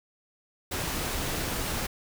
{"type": "noise", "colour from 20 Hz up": "pink", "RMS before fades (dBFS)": -31, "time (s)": [0.71, 1.87], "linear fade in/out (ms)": 10, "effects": []}